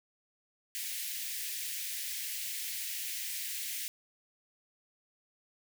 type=high-pass noise; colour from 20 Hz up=white; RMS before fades=-38 dBFS; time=0.75-3.88 s; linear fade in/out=0 ms; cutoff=1800 Hz; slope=48 dB/octave; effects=none